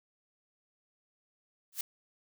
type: noise with exponential growth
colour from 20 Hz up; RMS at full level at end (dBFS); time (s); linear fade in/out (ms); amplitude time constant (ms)
blue; -28; 1.72-1.81; 5; 19
effects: none

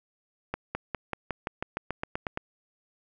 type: accelerating click train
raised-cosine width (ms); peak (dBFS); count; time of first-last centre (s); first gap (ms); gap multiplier
0.5; -15; 13; 0.54-2.374; 210; 0.94
effects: none

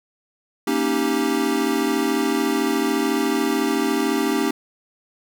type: chord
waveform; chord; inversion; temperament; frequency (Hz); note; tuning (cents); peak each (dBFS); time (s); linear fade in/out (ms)
square; Eb dominant seventh; second; equal; 233.1 / 277.2 / 311.1 / 392; Bb3 / Db4 / Eb4 / G4; 0 / 0 / 0 / 0; -27 / -24 / -25 / -25; 0.67-4.51; 5
effects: none

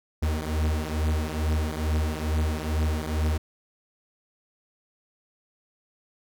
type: beating tone pair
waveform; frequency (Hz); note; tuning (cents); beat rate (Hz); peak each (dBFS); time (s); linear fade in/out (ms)
45% pulse; 76.7 / 79; D#2 / D#2; -24 / +27; 2.3; -26 / -28; 0.22-3.38; 10
effects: none

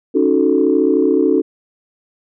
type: chord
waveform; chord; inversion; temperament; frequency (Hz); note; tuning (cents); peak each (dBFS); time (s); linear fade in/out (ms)
sine; D# half-diminished seventh; third; equal; 277.2 / 311.1 / 370 / 440; C#4 / D#4 / F#4 / A4; 0 / 0 / 0 / 0; -16; 0.14-1.42; 20
effects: tanh soft clip ceiling -1 dBFS

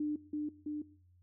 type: tone with echo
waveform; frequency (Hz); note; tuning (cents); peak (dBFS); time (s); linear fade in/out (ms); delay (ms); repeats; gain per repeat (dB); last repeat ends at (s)
sine; 299.3; D4; +33; -31; 0-0.16; 5; 330; 2; -2; 0.82
effects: noise-tail reverb RT60 0.5 s tail -19 dB re dry + added 89 Hz sine -62 dBFS peak until 1.22 s

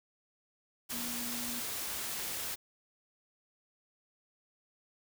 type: tone in noise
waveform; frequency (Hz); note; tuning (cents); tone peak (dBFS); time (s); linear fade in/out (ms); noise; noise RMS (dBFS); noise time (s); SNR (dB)
sine; 239.7; A#3; +48; -42; 0.92-1.61; 20; white; -38; 0.89-2.56; -7
effects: none

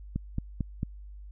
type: click train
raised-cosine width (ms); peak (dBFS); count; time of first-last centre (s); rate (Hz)
5; -17; 4; 0.16-0.831; 4.47
effects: added 50 Hz sine -42 dBFS peak until 1.31 s

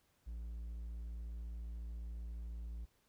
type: tone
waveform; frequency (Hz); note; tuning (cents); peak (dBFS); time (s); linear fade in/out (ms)
triangle; 57.2; A#1; -32; -40; 0.26-2.86; 20
effects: pink hiss -75 dBFS RMS until 3.08 s

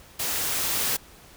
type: noise with level ramp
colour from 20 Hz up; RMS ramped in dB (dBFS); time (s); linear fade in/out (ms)
white; -28 to -25; 0.19-0.97; 10
effects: pink hiss -50 dBFS RMS until 1.36 s

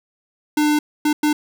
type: tone bursts at uneven times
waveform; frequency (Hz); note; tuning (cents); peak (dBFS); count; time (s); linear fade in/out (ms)
square; 299.7; D4; +35; -15; 3; 0.57-0.79 / 1.05-1.13 / 1.23-1.33; 5
effects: none

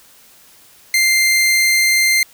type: tone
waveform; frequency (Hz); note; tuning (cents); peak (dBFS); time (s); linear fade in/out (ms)
sawtooth; 2093; C7; 0; -8; 0.94-2.23; 2
effects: white hiss -47 dBFS RMS until 2.33 s

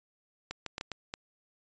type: clicks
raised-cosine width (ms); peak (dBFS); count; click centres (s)
0.2; -19; 6; 0.51 / 0.663 / 0.781 / 0.811 / 0.917 / 1.139
effects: resampled to 16000 Hz

